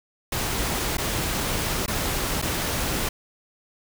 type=noise with dropouts; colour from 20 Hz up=pink; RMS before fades=-26 dBFS; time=0.32-3.09 s; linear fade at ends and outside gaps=5 ms; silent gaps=0.971-0.981 / 1.862-1.879 / 2.417-2.423 s; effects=none